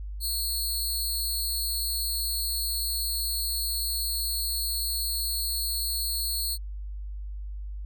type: tone with amplitude modulation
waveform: 15% pulse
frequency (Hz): 4321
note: C#8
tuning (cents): -45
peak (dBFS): -18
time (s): 0.2-6.58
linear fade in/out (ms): 50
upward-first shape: sine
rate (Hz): 297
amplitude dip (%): 65
effects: added 50 Hz sine -33 dBFS peak until 7.85 s